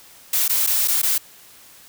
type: noise with dropouts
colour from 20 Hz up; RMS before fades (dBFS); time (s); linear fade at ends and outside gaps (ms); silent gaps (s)
blue; -19; 0.33-1.18; 5; 0.48-0.494 / 0.666-0.672 / 0.876-0.881 / 1.018-1.03
effects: white hiss -47 dBFS RMS until 1.88 s